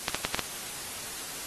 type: clicks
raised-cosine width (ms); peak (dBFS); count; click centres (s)
0.2; -8; 5; 0.082 / 0.146 / 0.25 / 0.346 / 0.393
effects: white hiss -38 dBFS RMS until 1.46 s + AAC 32 kbps